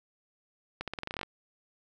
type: accelerating click train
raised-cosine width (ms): 0.3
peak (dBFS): -19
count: 12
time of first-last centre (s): 0.81-1.231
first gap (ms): 67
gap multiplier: 0.88
effects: none